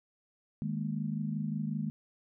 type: chord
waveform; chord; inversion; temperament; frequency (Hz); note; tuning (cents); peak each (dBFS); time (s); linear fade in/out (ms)
sine; D# suspended fourth; none; equal; 155.56 / 207.7 / 233.1; D#3 / G#3 / A#3; 0 / 0 / 0; -35 / -35 / -38; 0.62-1.9; 0
effects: none